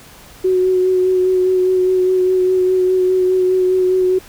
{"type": "tone with vibrato", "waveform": "sine", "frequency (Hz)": 370, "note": "F#4", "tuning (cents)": 0, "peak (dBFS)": -11, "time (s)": [0.44, 4.19], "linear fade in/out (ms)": 10, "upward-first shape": "sine", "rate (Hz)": 4.9, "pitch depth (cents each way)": 17, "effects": ["pink hiss -41 dBFS RMS until 4.28 s"]}